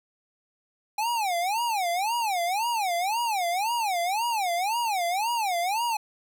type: tone with vibrato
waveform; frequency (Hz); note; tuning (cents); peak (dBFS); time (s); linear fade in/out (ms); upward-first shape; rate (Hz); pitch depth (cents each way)
square; 809; G#5; -46; -25; 0.98-5.97; 5; sine; 1.9; 290
effects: none